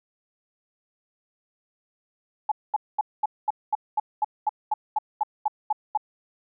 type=tone bursts; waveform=sine; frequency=851 Hz; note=G#5; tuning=42 cents sharp; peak=-19 dBFS; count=15; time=2.49-5.975 s; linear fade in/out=5 ms; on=27 ms; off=220 ms; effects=none